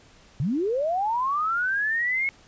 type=linear sweep; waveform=sine; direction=up; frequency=118.4 to 2197 Hz; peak=-22 dBFS; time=0.4-2.29 s; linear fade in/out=0 ms; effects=pink hiss -54 dBFS RMS until 2.47 s + resampled to 16000 Hz